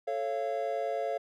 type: chord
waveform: triangle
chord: A augmented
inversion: none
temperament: just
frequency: 440 / 550 / 687.5 Hz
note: A4 / C#5 / E#5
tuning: 0 / -14 / -27 cents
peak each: -34 / -32 / -31 dBFS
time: 0.07-1.18 s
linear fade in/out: 10 ms
effects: none